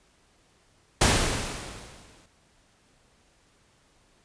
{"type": "noise with exponential decay", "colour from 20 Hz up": "pink", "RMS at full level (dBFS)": -18, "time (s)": [1.01, 2.26], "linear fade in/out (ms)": 5, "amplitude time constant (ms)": 270, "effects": ["pink hiss -63 dBFS RMS until 4.24 s", "resampled to 22050 Hz"]}